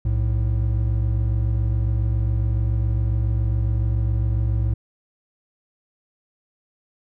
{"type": "tone pair together", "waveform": "triangle", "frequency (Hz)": [62, 109.22], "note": ["B1", "A2"], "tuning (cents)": [7, -12], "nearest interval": "minor seventh", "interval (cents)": 981, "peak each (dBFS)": -19, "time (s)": [0.05, 4.74], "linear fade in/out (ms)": 5, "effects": []}